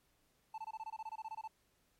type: tone bursts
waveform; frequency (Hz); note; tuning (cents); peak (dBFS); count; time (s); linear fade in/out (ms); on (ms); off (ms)
triangle; 880; A5; 0; -39; 15; 0.54-1.477; 5; 41; 23
effects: pink hiss -75 dBFS RMS until 1.99 s + MP3 64 kbps